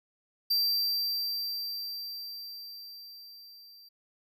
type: tone with level ramp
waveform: square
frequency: 4699 Hz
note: D8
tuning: in tune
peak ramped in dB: -24 to -52 dBFS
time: 0.5-3.89 s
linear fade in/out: 10 ms
effects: none